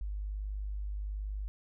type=tone; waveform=sine; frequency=50.6 Hz; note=G#1; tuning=44 cents flat; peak=-34 dBFS; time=0.01-1.48 s; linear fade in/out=0 ms; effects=none